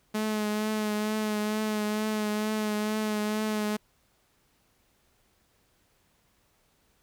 sawtooth tone with vibrato, 213.3 Hz, G#3, 46 cents sharp, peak -23 dBFS, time 0.14-3.77 s, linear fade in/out 10 ms, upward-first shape triangle, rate 2.2 Hz, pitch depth 29 cents each way, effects pink hiss -68 dBFS RMS until 7.02 s

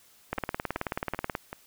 two click trains, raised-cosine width 0.5 ms, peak -14 / -21 dBFS, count 20 / 4, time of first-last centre 0.33-1.352 / 0.38-1.529 s, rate 18.6 / 2.61 Hz, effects white hiss -59 dBFS RMS until 1.66 s

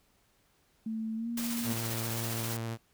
sine tone with pitch glide, 221.6 to 234.8 Hz, A3 to A#3, +13 to +13 cents, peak -32 dBFS, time 0.86-1.73 s, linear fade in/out 5 ms, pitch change +100 cents, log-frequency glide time 1.16-1.29 s
white noise with tremolo, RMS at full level -37 dBFS, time 1.37-2.57 s, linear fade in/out 5 ms, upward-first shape square, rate 15 Hz, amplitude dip 25%
sawtooth tone with vibrato, 114.4 Hz, A#2, 32 cents flat, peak -30 dBFS, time 1.63-2.78 s, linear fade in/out 50 ms, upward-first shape triangle, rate 12 Hz, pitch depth 15 cents each way
effects pink hiss -69 dBFS RMS until 2.93 s

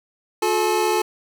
square tone cluster, 357.5 / 433.5 / 858 Hz, F4 / A4 / A5, +41 / -26 / -44 cents, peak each -23 dBFS, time 0.42-1.02 s, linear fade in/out 5 ms, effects none

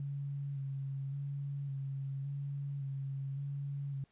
sine tone with vibrato, 138.59 Hz, C#3, in tune, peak -36 dBFS, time 0-4.04 s, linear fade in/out 2 ms, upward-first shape square, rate 0.89 Hz, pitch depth 23 cents each way, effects pink hiss -72 dBFS RMS until 4.11 s + resampled to 8000 Hz

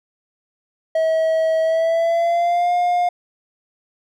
triangle tone with pitch glide, 643 to 709.3 Hz, E5 to F5, -43 to +27 cents, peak -13 dBFS, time 0.95-3.09 s, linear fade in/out 5 ms, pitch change +170 cents, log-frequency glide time 1.62-2.73 s, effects none

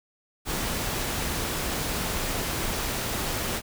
pink noise, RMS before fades -29 dBFS, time 0.45-3.62 s, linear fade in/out 50 ms, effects none

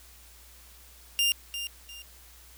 sawtooth tone with echo, 2800 Hz, F7, 4 cents sharp, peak -19 dBFS, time 1.19-1.32 s, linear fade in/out 0 ms, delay 350 ms, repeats 2, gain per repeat -10 dB, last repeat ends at 2.02 s, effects added 60 Hz sine -54 dBFS peak until 2.57 s + white hiss -54 dBFS RMS until 2.57 s

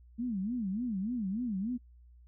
sine tone with vibrato, 216.6 Hz, A3, 27 cents flat, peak -31 dBFS, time 0.18-1.78 s, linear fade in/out 20 ms, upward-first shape sine, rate 3.4 Hz, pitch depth 260 cents each way, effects noise-tail reverb RT60 0.1 s tail -25 dB re dry + added 60 Hz sine -54 dBFS peak until 2.27 s

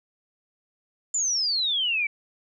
sine exponential sweep, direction down, 7250 to 2269 Hz, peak -22 dBFS, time 1.14-2.07 s, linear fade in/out 5 ms, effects none

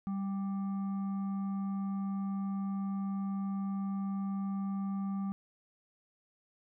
sine tone with frequency modulation, 196 Hz, G3, in tune, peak -32 dBFS, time 0.07-5.32 s, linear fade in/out 0 ms, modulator 983 Hz, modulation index 0.26, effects none

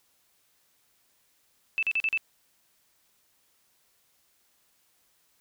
sine tone bursts, 2637 Hz, E7, in tune, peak -23 dBFS, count 5, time 1.78-2.175 s, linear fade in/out 0 ms, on 47 ms, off 40 ms, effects white hiss -68 dBFS RMS until 5.4 s

